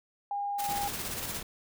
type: tone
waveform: sine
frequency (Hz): 810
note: G#5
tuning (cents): -43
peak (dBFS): -30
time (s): 0.31-0.88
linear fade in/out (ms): 2
type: noise with tremolo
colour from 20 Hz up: white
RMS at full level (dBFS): -36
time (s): 0.58-1.41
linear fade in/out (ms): 20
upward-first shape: square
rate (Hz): 17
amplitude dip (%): 45
type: noise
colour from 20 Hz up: pink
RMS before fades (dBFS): -41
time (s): 0.68-1.43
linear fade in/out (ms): 5
effects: none